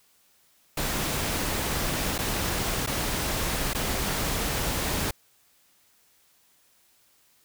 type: noise with dropouts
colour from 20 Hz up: pink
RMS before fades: -28 dBFS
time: 0.77-5.11 s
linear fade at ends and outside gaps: 5 ms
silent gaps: 2.181-2.187 / 2.864-2.872 / 3.735-3.747 s
effects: white hiss -63 dBFS RMS until 7.44 s